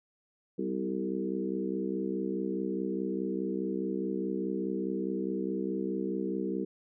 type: harmonic tone with a mistuned harmonic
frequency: 64.8 Hz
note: C2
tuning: 16 cents flat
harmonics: 3 / 4 / 5 / 6 / 7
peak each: -35 / -39 / -35 / -36 / -39 dBFS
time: 0.58-6.65 s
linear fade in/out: 10 ms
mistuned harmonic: 4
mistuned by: -36 cents
effects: none